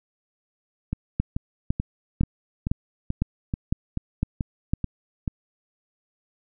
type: two click trains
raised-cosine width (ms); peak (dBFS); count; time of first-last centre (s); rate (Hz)
5; -13 / -9; 11 / 8; 0.93-5.278 / 1.2-4.735; 2.3 / 1.98
effects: none